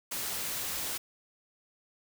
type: noise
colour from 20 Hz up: white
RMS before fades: -35 dBFS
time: 0.11-0.98 s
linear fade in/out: 10 ms
effects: none